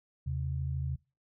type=tone pair together; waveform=sine; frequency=80.5 / 133.71 Hz; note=E2 / C3; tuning=-41 / +38 cents; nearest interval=major sixth; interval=879 cents; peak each=-34 / -33 dBFS; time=0.26-0.96 s; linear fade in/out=10 ms; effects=noise-tail reverb RT60 0.3 s tail -24 dB re dry